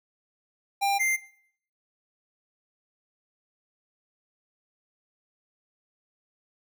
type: tone pair in turn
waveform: square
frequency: 796 / 2093 Hz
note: G5 / C7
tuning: +26 / 0 cents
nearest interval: octave + perfect fourth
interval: 1674 cents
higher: second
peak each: -23 dBFS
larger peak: neither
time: 0.81-0.99 / 0.99-1.17 s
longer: neither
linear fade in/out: 20 ms
effects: noise-tail reverb RT60 0.6 s tail -19 dB re dry